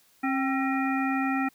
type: harmonic tone with a mistuned harmonic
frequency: 269.2 Hz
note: C4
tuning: 49 cents sharp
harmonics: 1 / 3 / 5 / 7 / 9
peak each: -26 / -31 / -33 / -34 / -36 dBFS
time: 0.23-1.49 s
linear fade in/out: 10 ms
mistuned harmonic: 3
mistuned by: -56 cents
effects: white hiss -62 dBFS RMS until 1.54 s